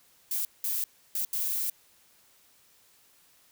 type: noise bursts at uneven times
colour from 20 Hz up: violet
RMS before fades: -30 dBFS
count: 4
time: 0.31-0.45 / 0.64-0.84 / 1.15-1.25 / 1.33-1.7 s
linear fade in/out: 2 ms
effects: white hiss -62 dBFS RMS until 3.51 s